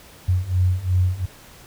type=beating tone pair; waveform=sine; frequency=89.7 / 92.5 Hz; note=F2 / F#2; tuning=+47 / 0 cents; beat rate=2.8 Hz; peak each=-21 / -19 dBFS; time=0.28-1.26 s; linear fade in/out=10 ms; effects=pink hiss -46 dBFS RMS until 1.66 s